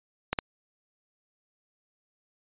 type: clicks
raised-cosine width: 0.3 ms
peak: -10 dBFS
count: 2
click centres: 0.33 / 0.388 s
effects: resampled to 8000 Hz